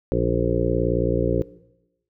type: harmonic tone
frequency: 58.8 Hz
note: A#1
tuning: 16 cents sharp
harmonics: 1 / 2 / 3 / 5 / 6 / 7 / 8 / 9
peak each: -27 / -27 / -27 / -27 / -27 / -27 / -27 / -27 dBFS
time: 0.12-1.42 s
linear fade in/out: 0 ms
effects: noise-tail reverb RT60 0.9 s tail -19 dB re dry